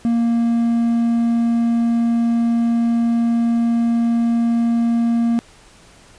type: tone with quantisation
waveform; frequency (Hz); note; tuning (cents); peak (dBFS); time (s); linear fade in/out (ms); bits
triangle; 233.1; A#3; 0; -12; 0.05-5.39; 0; 7
effects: pink hiss -47 dBFS RMS until 6.18 s + resampled to 22050 Hz